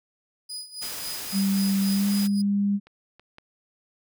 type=tone with tremolo; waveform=30% pulse; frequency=4961 Hz; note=D#8; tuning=6 cents flat; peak=-29 dBFS; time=0.49-2.42 s; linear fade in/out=10 ms; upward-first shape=sine; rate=3.7 Hz; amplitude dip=80%
type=noise; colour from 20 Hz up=white; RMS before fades=-35 dBFS; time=0.81-2.28 s; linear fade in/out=20 ms
type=tone with pitch glide; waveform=sine; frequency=196 to 201.4 Hz; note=G3 to G3; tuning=0 to +47 cents; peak=-20 dBFS; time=1.32-2.8 s; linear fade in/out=50 ms; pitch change=+47 cents; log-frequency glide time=1.91-2.08 s
type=clicks; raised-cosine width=0.3 ms; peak=-35 / -34 / -29 dBFS; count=3; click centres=2.87 / 3.196 / 3.384 s
effects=none